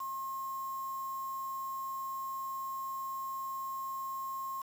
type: tone with quantisation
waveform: sine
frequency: 1071 Hz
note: C6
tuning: 40 cents sharp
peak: -36 dBFS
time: 0-4.62 s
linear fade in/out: 5 ms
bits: 8
effects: none